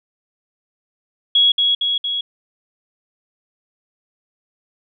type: tone with echo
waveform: sine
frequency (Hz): 3332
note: G#7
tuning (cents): +5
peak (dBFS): -10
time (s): 1.35-1.52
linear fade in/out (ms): 5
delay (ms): 230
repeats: 3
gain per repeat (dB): -3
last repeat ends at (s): 2.21
effects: none